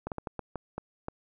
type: slowing click train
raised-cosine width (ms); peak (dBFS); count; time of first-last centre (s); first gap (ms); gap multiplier
1; -20; 8; 0.07-1.084; 48; 1.36
effects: none

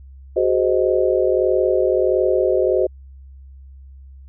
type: chord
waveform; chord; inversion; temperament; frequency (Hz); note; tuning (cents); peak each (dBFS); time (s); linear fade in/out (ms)
sine; Ab dominant seventh; third; just; 373.8 / 415.3 / 519.1 / 623; Gb4 / Ab4 / C5 / Eb5; +18 / 0 / -14 / +2; -18 / -23 / -19 / -21; 0.36-2.87; 10
effects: added 67 Hz sine -38 dBFS peak until 4.28 s

